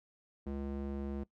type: tone with band-pass filter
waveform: square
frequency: 69.3 Hz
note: C#2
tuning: in tune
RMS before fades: -39 dBFS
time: 0.46-1.24 s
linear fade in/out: 10 ms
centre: 270 Hz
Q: 1.1
effects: noise-tail reverb RT60 0.1 s tail -19 dB re dry